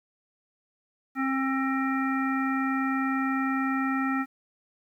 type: harmonic tone with a mistuned harmonic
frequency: 267.1 Hz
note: C4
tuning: 36 cents sharp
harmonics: 1 / 3 / 5 / 7 / 9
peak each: -26 / -35 / -31 / -34 / -40 dBFS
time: 1.15-4.26 s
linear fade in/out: 50 ms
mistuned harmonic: 9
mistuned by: -23 cents
effects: 10-bit